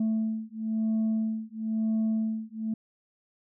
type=beating tone pair; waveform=sine; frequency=220 / 221 Hz; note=A3 / A3; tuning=0 / +8 cents; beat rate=1 Hz; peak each=-27 dBFS; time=0-2.74 s; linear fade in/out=5 ms; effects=tanh soft clip ceiling -22 dBFS